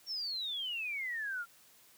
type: exponential sweep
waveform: sine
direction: down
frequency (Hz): 5588 to 1360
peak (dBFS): -35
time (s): 0.06-1.46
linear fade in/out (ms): 50
effects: white hiss -62 dBFS RMS until 1.97 s + high-pass 80 Hz 12 dB/octave